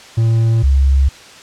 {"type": "tone pair in turn", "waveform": ["triangle", "sine"], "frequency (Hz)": [113.7, 67.94], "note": ["A#2", "C#2"], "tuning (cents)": [-43, -34], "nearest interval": "major sixth", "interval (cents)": 891, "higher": "first", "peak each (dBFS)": -8, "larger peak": "neither", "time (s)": [[0.17, 0.63], [0.63, 1.09]], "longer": "neither", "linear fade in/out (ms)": 10, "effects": ["white hiss -38 dBFS RMS until 1.42 s", "low-pass 6000 Hz 12 dB/octave"]}